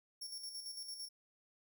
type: tone with tremolo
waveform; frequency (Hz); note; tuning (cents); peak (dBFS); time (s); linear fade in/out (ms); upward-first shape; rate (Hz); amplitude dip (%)
sawtooth; 5480; F8; -34; -40; 0.21-1.09; 10; square; 8.9; 50
effects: none